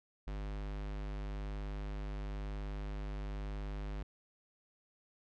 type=tone; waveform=square; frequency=50.5 Hz; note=G#1; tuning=48 cents flat; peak=-39 dBFS; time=0.27-4.03 s; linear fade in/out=5 ms; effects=low-pass 4000 Hz 12 dB/octave